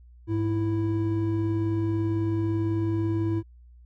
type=tone pair together; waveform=triangle; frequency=103.82 / 329.6 Hz; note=G#2 / E4; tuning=0 / 0 cents; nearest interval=octave + minor sixth; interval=2000 cents; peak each=-24 dBFS; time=0.27-3.43 s; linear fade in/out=50 ms; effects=added 60 Hz sine -48 dBFS peak until 3.85 s